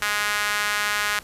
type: tone with high-pass filter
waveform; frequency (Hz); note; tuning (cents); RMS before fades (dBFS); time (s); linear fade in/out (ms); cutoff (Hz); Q
sawtooth; 207.7; G#3; 0; -24; 0.02-1.19; 0; 1500; 1.8
effects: pink hiss -46 dBFS RMS until 1.23 s + resampled to 32000 Hz